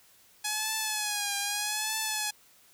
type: tone with vibrato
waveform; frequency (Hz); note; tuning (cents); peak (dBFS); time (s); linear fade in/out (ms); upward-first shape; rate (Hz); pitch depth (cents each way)
5% pulse; 840; G#5; +19; -17; 0.44-2.31; 10; triangle; 0.81; 80
effects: white hiss -60 dBFS RMS until 2.73 s